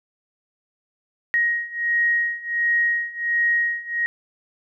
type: beating tone pair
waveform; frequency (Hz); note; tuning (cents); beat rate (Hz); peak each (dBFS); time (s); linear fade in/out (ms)
sine; 1882 / 1883.4; A#6 / A#6; +16 / +17; 1.4; -23 / -21; 1.34-4.06; 0
effects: none